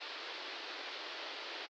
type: band-pass noise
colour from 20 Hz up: white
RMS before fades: -45 dBFS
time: 0-1.67 s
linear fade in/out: 20 ms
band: 310 to 4600 Hz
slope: 48 dB/octave
effects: AAC 64 kbps